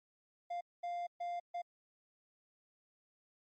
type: tone bursts at uneven times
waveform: triangle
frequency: 698.5 Hz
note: F5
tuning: in tune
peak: -35 dBFS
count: 4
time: 0.5-0.61 / 0.83-1.07 / 1.2-1.4 / 1.54-1.62 s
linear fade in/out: 10 ms
effects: MP3 32 kbps